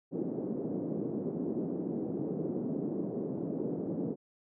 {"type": "band-pass noise", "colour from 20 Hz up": "white", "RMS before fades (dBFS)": -35, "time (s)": [0.11, 4.16], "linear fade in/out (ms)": 50, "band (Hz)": [170, 390], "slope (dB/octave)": 24, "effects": []}